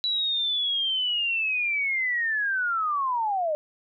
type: linear sweep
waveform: sine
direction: down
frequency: 3951 to 587.3 Hz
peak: -23 dBFS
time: 0.04-3.55 s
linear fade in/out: 0 ms
effects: none